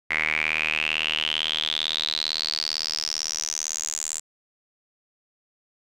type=tone with band-pass filter sweep; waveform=sawtooth; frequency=77.78 Hz; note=D#2; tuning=in tune; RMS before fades=-27 dBFS; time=0.1-4.2 s; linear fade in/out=10 ms; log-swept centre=2100 to 7500 Hz; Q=9; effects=none